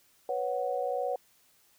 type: chord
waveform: sine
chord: B suspended second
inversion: none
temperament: just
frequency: 493.9 / 555.6 / 740.8 Hz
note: B4 / C#5 / F#5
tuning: 0 / +4 / +2 cents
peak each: -33 dBFS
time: 0.29-1.16 s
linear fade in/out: 2 ms
effects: white hiss -65 dBFS RMS until 1.78 s